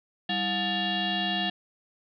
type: tone with frequency modulation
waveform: sine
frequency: 1764 Hz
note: A6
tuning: 4 cents sharp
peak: -25 dBFS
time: 0.29-1.5 s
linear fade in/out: 5 ms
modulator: 523 Hz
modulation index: 3.7
effects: none